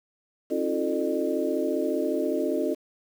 sine tone cluster, 271.6 / 322.1 / 356.7 / 442 / 605 Hz, C#4 / E4 / F4 / A4 / D#5, -35 / -40 / +37 / +8 / -49 cents, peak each -30 dBFS, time 0.5-2.75 s, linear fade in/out 20 ms, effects 8-bit

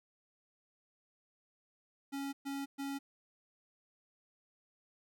square tone bursts, 277.2 Hz, C#4, in tune, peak -38 dBFS, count 3, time 2.12-2.99 s, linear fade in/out 20 ms, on 210 ms, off 120 ms, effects none

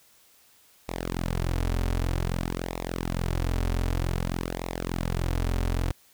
sawtooth tone with flanger, 43.48 Hz, F1, 7 cents flat, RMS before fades -28 dBFS, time 0.88-5.92 s, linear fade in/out 10 ms, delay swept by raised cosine 0.64 to 6.04 ms, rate 0.53 Hz, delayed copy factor -0.75, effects white hiss -59 dBFS RMS until 6.13 s

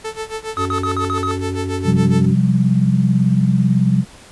sawtooth tone with tremolo, 440 Hz, A4, in tune, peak -18 dBFS, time 0.04-2.26 s, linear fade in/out 10 ms, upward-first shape sine, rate 7.2 Hz, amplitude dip 90%
harmonic tone, 93.8 Hz, F#2, 24 cents sharp, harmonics 1 / 3 / 4, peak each -23 / -25 / -27 dBFS, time 0.56-2.36 s, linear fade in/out 50 ms
triangle tone bursts, 1269 Hz, D#6, 34 cents sharp, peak -17 dBFS, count 6, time 0.57-1.312 s, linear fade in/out 0 ms, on 82 ms, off 50 ms
sine chord, C suspended fourth, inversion none, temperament equal with one note detuned, 130.81 / 177.87 / 196 Hz, C3 / F3 / G3, 0 / +32 / 0 cents, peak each -16 dBFS, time 1.84-4.05 s, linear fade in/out 50 ms
effects pink hiss -42 dBFS RMS until 4.31 s + resampled to 24000 Hz

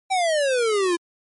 square exponential sweep, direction down, 784 to 335.2 Hz, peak -19 dBFS, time 0.1-0.97 s, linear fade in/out 20 ms, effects MP3 48 kbps

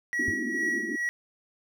triangle tone with tremolo, 1921 Hz, B6, 48 cents flat, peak -23 dBFS, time 0.13-1.09 s, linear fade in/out 0 ms, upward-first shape sine, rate 2.3 Hz, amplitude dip 60%
pink band-pass noise, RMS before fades -34 dBFS, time 0.19-0.96 s, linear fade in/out 5 ms, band 220 to 380 Hz, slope 96 dB/octave
sine tone with exponential decay, 95.1 Hz, F#2, 48 cents sharp, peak -27 dBFS, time 0.28-0.37 s, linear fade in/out 0 ms, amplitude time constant 18 ms
effects none

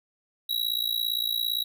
square tone with amplitude modulation, 3874 Hz, B7, 34 cents flat, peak -22 dBFS, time 0.49-1.64 s, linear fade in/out 10 ms, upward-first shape sine, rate 57.6 Hz, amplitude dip 95%, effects none

